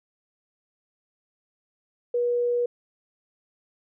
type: tone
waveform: sine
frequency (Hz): 482.9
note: B4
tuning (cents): -39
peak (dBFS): -21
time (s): 2.14-2.66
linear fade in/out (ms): 5
effects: none